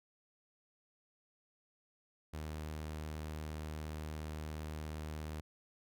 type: tone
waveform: sawtooth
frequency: 77.1 Hz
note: D#2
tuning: 15 cents flat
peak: -37 dBFS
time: 2.33-5.41 s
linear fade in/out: 10 ms
effects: none